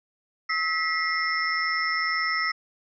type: tone cluster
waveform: sine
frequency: 1291 / 1949 / 2111 / 5310 Hz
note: E6 / B6 / C7 / E8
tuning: -37 / -23 / +15 / +12 cents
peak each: -28 / -27 / -30 / -32 dBFS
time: 0.49-2.52 s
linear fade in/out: 10 ms
effects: none